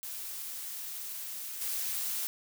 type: noise with level steps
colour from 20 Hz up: blue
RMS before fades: -40 / -34 dBFS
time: 0.03-2.27 s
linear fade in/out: 0 ms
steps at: 1.61 s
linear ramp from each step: 5 ms
effects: none